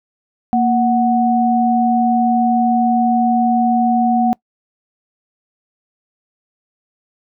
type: tone pair together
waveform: sine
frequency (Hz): 233.1 / 740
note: A#3 / F#5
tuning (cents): 0 / 0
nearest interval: octave + minor sixth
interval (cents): 2000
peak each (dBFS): -14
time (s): 0.53-4.33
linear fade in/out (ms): 0
effects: noise-tail reverb RT60 0.1 s tail -25 dB re dry